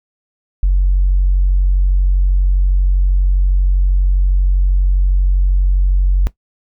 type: tone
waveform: sine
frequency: 46.25 Hz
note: F#1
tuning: in tune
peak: -8 dBFS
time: 0.63-6.27 s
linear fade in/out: 0 ms
effects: noise-tail reverb RT60 0.1 s tail -17 dB re dry + tanh soft clip ceiling -5 dBFS